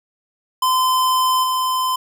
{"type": "tone with level steps", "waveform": "square", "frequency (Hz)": 1027, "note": "C6", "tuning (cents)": -33, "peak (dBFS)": [-15, -18], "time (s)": [0.62, 1.96], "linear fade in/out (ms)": 5, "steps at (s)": 1.43, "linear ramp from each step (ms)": 10, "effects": []}